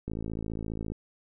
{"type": "click train", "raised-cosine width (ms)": 3, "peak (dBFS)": -22, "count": 47, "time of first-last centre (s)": [0.08, 0.919], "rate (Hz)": 54.8, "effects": []}